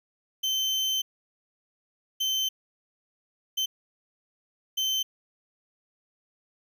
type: tone bursts at uneven times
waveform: 35% pulse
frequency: 3086 Hz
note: G7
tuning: 28 cents flat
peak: -23 dBFS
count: 4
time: 0.43-1.02 / 2.2-2.49 / 3.57-3.66 / 4.77-5.03 s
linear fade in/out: 10 ms
effects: none